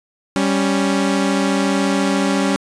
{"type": "tone pair together", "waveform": "sawtooth", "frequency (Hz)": [196.17, 277.2], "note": ["G3", "C#4"], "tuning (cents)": [2, 0], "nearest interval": "tritone", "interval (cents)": 598, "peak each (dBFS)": -14, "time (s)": [0.36, 2.56], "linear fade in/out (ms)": 0, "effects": ["resampled to 22050 Hz"]}